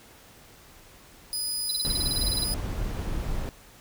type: tone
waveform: 20% pulse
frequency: 4975 Hz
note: D#8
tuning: 1 cent flat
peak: -22 dBFS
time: 1.33-2.54 s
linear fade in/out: 0 ms
type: tone bursts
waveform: triangle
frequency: 4030 Hz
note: B7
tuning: 34 cents sharp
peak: -25 dBFS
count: 15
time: 1.69-2.442 s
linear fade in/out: 5 ms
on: 24 ms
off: 28 ms
type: noise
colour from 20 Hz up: brown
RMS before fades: -30 dBFS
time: 1.85-3.49 s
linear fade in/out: 0 ms
effects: pink hiss -52 dBFS RMS until 3.8 s